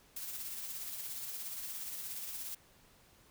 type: noise with tremolo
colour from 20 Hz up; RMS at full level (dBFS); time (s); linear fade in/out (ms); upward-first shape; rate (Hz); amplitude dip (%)
blue; -41; 0.16-2.55; 5; sine; 17; 35
effects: pink hiss -64 dBFS RMS until 3.3 s